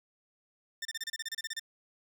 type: tone bursts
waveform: 15% pulse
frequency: 1800 Hz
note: A6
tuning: 39 cents sharp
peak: -28 dBFS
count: 13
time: 0.82-1.596 s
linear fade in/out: 5 ms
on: 32 ms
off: 30 ms
effects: none